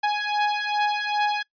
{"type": "beating tone pair", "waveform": "sawtooth", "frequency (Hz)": [832, 834.5], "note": ["G#5", "G#5"], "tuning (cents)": [3, 8], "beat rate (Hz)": 2.5, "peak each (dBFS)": -21, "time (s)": [0.03, 1.43], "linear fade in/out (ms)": 10, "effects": ["noise-tail reverb RT60 0.1 s tail -23 dB re dry", "resampled to 11025 Hz"]}